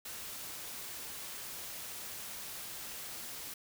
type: noise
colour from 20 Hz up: white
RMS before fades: -44 dBFS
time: 0.05-3.54 s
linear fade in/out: 5 ms
effects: none